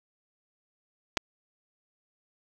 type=clicks; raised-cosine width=0.2 ms; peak=-9 dBFS; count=2; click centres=1.171 / 1.174 s; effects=none